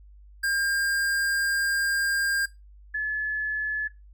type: tone pair in turn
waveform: square / sine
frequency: 1605 / 1718.5 Hz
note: G6 / A6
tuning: +40 / -41 cents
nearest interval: minor second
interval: 119 cents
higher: second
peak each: -24 dBFS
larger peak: neither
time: 0.43-2.46 / 2.94-3.88 s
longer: first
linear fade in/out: 10 ms
effects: noise-tail reverb RT60 0.2 s tail -18 dB re dry + added 50 Hz sine -47 dBFS peak until 4.13 s